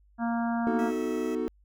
harmonic tone, 233.1 Hz, A#3, in tune, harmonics 1 / 3 / 4 / 5 / 6 / 7, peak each -27 / -33 / -37 / -42 / -40 / -43 dBFS, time 0.18-0.92 s, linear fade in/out 50 ms
triangle chord, B dominant seventh, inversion none, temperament equal with one note detuned, 246.9 / 311.1 / 370 / 442.8 Hz, B3 / D#4 / F#4 / A4, 0 / 0 / 0 / +11 cents, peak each -31 dBFS, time 0.67-1.48 s, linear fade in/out 0 ms
15% pulse tone, 650 Hz, E5, 24 cents flat, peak -36 dBFS, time 0.79-1.35 s, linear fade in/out 0 ms
effects added 50 Hz sine -58 dBFS peak until 1.64 s

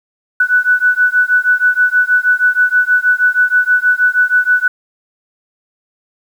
sine beating tone pair, 1483 / 1489.3 Hz, F#6 / F#6, +4 / +11 cents, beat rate 6.3 Hz, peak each -12 dBFS, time 0.4-4.68 s, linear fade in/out 5 ms, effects 7-bit

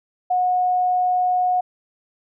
sine tone, 728 Hz, F#5, 28 cents flat, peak -16 dBFS, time 0.3-1.61 s, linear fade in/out 10 ms, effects none

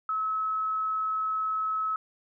sine tone, 1291 Hz, E6, 37 cents flat, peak -26 dBFS, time 0.09-1.96 s, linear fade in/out 2 ms, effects none

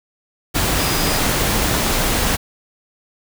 sine tone in noise, 4943 Hz, D#8, 12 cents flat, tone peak -28 dBFS, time 0.78-1.2 s, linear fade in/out 20 ms, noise pink, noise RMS -18 dBFS, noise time 0.54-2.37 s, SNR -13 dB, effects none

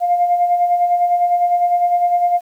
sine tone with tremolo, 704 Hz, F5, 14 cents sharp, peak -9 dBFS, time 0-2.41 s, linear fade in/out 50 ms, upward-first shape sine, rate 9.9 Hz, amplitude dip 55%, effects tanh soft clip ceiling -6 dBFS + 8-bit

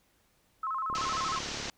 sine tone with vibrato, 1174.7 Hz, D6, in tune, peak -30 dBFS, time 0.63-1.39 s, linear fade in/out 5 ms, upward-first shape square, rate 13 Hz, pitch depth 170 cents each way
click train, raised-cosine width 2 ms, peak -30 dBFS, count 29, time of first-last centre 0.9-1.684 s, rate 35.7 Hz
white low-pass noise, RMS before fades -38 dBFS, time 0.95-1.7 s, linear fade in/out 0 ms, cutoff 6500 Hz, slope 48 dB/octave
effects pink hiss -69 dBFS RMS until 1.77 s

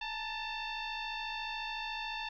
sine tone with frequency modulation, 916 Hz, A#5, 31 cents flat, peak -36 dBFS, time 0.01-2.29 s, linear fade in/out 5 ms, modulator 889 Hz, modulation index 3.5, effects 13-bit

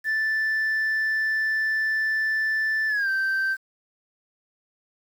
sine tone with pitch glide, 1760 to 1559 Hz, A6 to G6, 0 to -10 cents, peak -19 dBFS, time 0.04-3.57 s, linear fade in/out 50 ms, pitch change -210 cents, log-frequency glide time 2.88-3.09 s, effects tanh soft clip ceiling -20 dBFS + 8-bit

